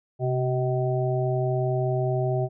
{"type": "harmonic tone with a mistuned harmonic", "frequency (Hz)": 126.8, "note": "B2", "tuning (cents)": 46, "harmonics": [1, 3, 5, 6], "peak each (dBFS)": [-24, -28, -29, -34], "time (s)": [0.19, 2.49], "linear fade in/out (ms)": 50, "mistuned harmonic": 1, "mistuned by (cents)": 48, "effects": []}